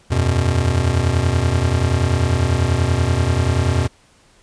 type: chord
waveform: square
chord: E suspended second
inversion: none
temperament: just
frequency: 82.41 / 92.71 / 123.61 Hz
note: E2 / F#2 / B2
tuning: 0 / +4 / +2 cents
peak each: -20 dBFS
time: 0.1-3.88 s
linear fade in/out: 20 ms
effects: pink hiss -53 dBFS RMS until 4.42 s + resampled to 22050 Hz